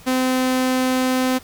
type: tone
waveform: sawtooth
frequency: 257.1 Hz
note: C4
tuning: 30 cents flat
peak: -13 dBFS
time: 0.06-1.39 s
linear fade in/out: 20 ms
effects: pink hiss -45 dBFS RMS until 1.43 s